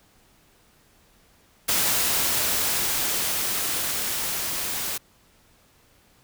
white noise with level ramp, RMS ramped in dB -22 to -29 dBFS, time 1.68-4.98 s, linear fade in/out 10 ms, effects pink hiss -59 dBFS RMS until 6.23 s

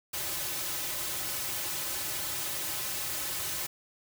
white noise with comb filter, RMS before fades -34 dBFS, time 0.13-3.67 s, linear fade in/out 10 ms, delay 4.3 ms, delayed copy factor -0.8, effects none

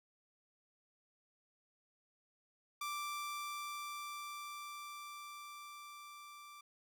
sawtooth tone with level ramp, 1174.7 Hz, D6, in tune, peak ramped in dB -35 to -49 dBFS, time 2.81-6.61 s, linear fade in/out 5 ms, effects none

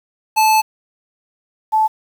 square / sine tone pair in turn, 871 / 871 Hz, A5 / A5, -18 / -18 cents, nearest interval unison, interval 0 cents, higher neither, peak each -11 dBFS, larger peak neither, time 0.36-0.62 / 1.72-1.88 s, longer first, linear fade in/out 20 ms, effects 7-bit

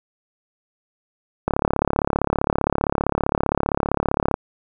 click train, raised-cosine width 1 ms, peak -4 dBFS, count 102, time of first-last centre 1.48-4.341 s, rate 35.3 Hz, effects none

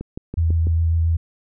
click train, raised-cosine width 3 ms, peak -16 dBFS, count 5, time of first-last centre 0.01-0.67 s, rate 6.06 Hz
sine tone with vibrato, 82.41 Hz, E2, in tune, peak -15 dBFS, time 0.37-1.17 s, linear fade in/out 10 ms, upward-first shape sine, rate 7.3 Hz, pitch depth 16 cents each way
effects none

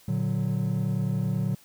triangle chord, Bb augmented, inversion none, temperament equal, 116.54 / 146.83 / 185 Hz, Bb2 / D3 / F#3, 0 / 0 / 0 cents, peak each -26 / -26 / -26 dBFS, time 0.08-1.55 s, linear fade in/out 5 ms, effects tanh soft clip ceiling -15 dBFS + white hiss -56 dBFS RMS until 1.64 s

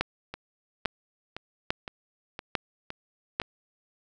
two click trains, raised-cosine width 0.3 ms, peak -9 / -20 dBFS, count 5 / 7, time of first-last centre 0.01-3.4 / 0.34-3.417 s, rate 1.18 / 1.95 Hz, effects none

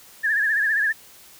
sine tone with vibrato, 1716 Hz, A6, 44 cents flat, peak -18 dBFS, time 0.23-0.93 s, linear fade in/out 20 ms, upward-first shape triangle, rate 15 Hz, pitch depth 110 cents each way, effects white hiss -48 dBFS RMS until 1.39 s

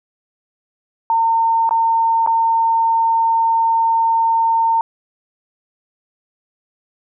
sine tone with dropouts, 910 Hz, A#5, 42 cents flat, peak -12 dBFS, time 1.1-4.81 s, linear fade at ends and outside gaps 1 ms, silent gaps 1.692-1.709 / 2.263-2.273 s, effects none

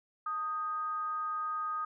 sine tone with frequency modulation, 1244.5 Hz, D#6, in tune, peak -32 dBFS, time 0.26-1.85 s, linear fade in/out 5 ms, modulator 346 Hz, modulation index 0.28, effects none

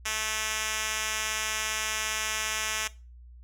5% pulse tone with band-pass filter, 217.4 Hz, A3, 21 cents flat, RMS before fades -31 dBFS, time 0.05-2.88 s, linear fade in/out 10 ms, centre 5700 Hz, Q 0.71, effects noise-tail reverb RT60 0.3 s tail -18 dB re dry + added 60 Hz sine -46 dBFS peak until 3.43 s

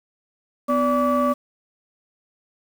sine tone cluster, 250.8 / 580 / 1152 Hz, B3 / D5 / D6, +27 / -22 / -34 cents, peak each -20 dBFS, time 0.68-1.34 s, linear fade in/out 20 ms, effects tanh soft clip ceiling -12 dBFS + 7-bit

